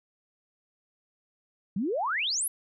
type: exponential sweep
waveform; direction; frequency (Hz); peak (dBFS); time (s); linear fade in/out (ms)
sine; up; 174.61 to 11840; -26; 1.76-2.48; 5
effects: none